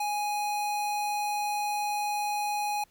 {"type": "tone", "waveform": "square", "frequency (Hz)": 830.6, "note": "G#5", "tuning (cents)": 0, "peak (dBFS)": -28, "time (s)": [0, 2.84], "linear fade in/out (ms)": 5, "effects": ["pink hiss -64 dBFS RMS until 2.9 s", "MP3 96 kbps"]}